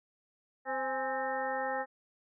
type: harmonic tone with a mistuned harmonic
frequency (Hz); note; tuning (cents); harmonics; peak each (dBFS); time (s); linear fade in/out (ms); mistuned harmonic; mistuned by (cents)
261.6; C4; 0; 1 / 2 / 3 / 4 / 5 / 6 / 7; -46 / -36 / -35 / -45 / -42 / -45 / -39; 0.65-1.86; 50; 3; +71
effects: none